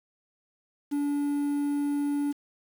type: tone with quantisation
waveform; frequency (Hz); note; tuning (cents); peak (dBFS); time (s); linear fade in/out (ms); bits
triangle; 287.7; D4; -36; -23; 0.91-2.33; 20; 8
effects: none